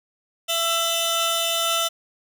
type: tone cluster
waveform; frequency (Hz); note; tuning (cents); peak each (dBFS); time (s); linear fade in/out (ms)
sawtooth; 669 / 1336 / 3011 / 3590; E5 / E6 / F#7 / A7; +25 / +23 / +30 / +34; -23; 0.48-1.89; 20
effects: none